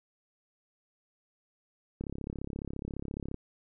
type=click train; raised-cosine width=3 ms; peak=-24 dBFS; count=47; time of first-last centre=2.01-3.343 s; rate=34.5 Hz; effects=none